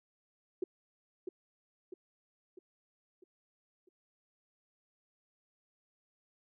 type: tone with echo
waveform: sine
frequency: 367 Hz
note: F#4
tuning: 14 cents flat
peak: -30 dBFS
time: 0.62-0.64 s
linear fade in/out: 5 ms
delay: 650 ms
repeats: 5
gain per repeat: -6 dB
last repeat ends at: 3.89 s
effects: none